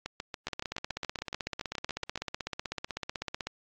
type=two click trains; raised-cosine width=0.2 ms; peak=-18 / -16 dBFS; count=16 / 49; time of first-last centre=0.06-2.176 / 0.47-3.47 s; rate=7.09 / 16 Hz; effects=low-pass 7000 Hz 12 dB/octave + AAC 48 kbps